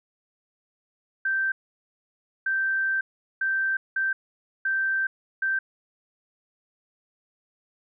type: tone bursts at uneven times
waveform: sine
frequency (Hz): 1562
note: G6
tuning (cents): -7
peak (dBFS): -22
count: 6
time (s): 1.25-1.52 / 2.46-3.01 / 3.41-3.77 / 3.96-4.13 / 4.65-5.07 / 5.42-5.59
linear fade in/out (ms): 5
effects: none